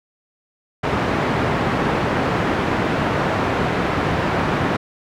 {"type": "band-pass noise", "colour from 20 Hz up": "pink", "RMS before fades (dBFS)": -20, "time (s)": [0.83, 4.77], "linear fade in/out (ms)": 10, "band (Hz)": [110, 1800], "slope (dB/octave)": 12, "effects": []}